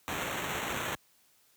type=noise with sample-and-hold; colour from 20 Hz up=white; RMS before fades=-35 dBFS; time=0.08-0.95 s; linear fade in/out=0 ms; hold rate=4900 Hz; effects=white hiss -66 dBFS RMS until 1.56 s + high-pass 60 Hz 12 dB/octave